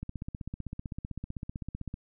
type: click train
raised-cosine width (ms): 5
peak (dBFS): -24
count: 31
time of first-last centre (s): 0.03-1.941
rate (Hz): 15.7
effects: none